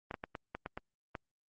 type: clicks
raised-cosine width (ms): 0.5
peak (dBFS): -24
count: 8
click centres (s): 0.111 / 0.142 / 0.239 / 0.352 / 0.55 / 0.661 / 0.775 / 1.152
effects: Opus 32 kbps